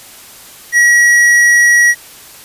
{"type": "tone with tanh clipping", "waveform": "triangle", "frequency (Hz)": 1916, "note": "A#6", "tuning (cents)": 47, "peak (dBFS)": -7, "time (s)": [0.72, 1.95], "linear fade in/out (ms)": 50, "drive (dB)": 16, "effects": ["white hiss -36 dBFS RMS until 2.44 s", "resampled to 32000 Hz"]}